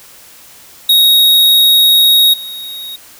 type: tone with level steps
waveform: square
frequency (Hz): 3767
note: A#7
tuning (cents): +17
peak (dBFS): -6 / -24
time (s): 0.89-2.96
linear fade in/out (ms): 5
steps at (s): 2.33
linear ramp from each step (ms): 10
effects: white hiss -39 dBFS RMS until 3.19 s